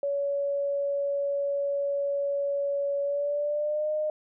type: tone with pitch glide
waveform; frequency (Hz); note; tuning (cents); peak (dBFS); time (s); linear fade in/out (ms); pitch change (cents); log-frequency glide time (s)
sine; 564 to 611.5; C#5 to D#5; +30 to -30; -25; 0.03-4.1; 2; +140; 3.02-3.91
effects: none